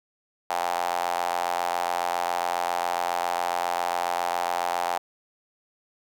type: tone with high-pass filter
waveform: sawtooth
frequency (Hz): 87.31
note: F2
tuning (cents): 0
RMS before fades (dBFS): -27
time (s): 0.5-4.98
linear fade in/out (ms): 0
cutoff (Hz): 780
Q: 4.9
effects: none